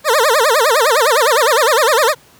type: tone with vibrato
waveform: 20% pulse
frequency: 527 Hz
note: C5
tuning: 12 cents sharp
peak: -5 dBFS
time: 0.04-2.15 s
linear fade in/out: 50 ms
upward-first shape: sine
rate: 9.8 Hz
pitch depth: 300 cents each way
effects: pink hiss -47 dBFS RMS until 2.39 s + high-pass 80 Hz 12 dB/octave